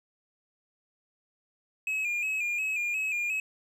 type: tone with vibrato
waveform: triangle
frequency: 2489 Hz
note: D#7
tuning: in tune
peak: -26 dBFS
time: 1.87-3.4 s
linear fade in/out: 2 ms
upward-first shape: square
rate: 2.8 Hz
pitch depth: 53 cents each way
effects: none